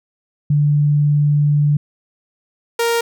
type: tone pair in turn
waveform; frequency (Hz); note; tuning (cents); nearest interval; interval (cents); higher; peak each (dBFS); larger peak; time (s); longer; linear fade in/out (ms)
sine / sawtooth; 146.83 / 466.2; D3 / A#4; 0 / 0; octave + minor sixth; 2000; second; -11; neither; 0.5-1.77 / 2.79-3.01; first; 5
effects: none